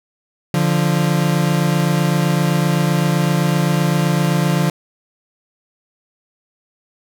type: tone pair together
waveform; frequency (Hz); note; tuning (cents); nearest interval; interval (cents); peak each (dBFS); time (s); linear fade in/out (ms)
40% pulse; 146.83 / 174.61; D3 / F3; 0 / 0; minor third; 300; -16; 0.54-4.7; 2
effects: none